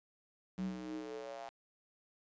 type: tone with high-pass filter sweep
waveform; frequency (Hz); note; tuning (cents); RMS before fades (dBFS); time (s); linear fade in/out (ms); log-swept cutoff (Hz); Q
square; 62.1; B1; +10; -43; 0.58-1.49; 0; 170 to 760; 5.6
effects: resampled to 16000 Hz